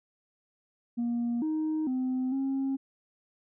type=tone with pitch steps; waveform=sine; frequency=237.2 / 311.9 / 256.9 / 270 Hz; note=A#3 / D#4 / C4 / C#4; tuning=+30 / +4 / -32 / -45 cents; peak=-25 dBFS; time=0.97-2.77 s; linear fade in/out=20 ms; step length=450 ms; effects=tanh soft clip ceiling -25 dBFS